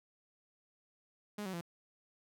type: tone with pitch steps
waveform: sawtooth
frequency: 207.7 / 188.27 / 170.67 Hz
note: G#3 / F#3 / F3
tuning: 0 / +30 / -40 cents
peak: -35 dBFS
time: 1.38-1.611 s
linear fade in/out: 5 ms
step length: 77 ms
effects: none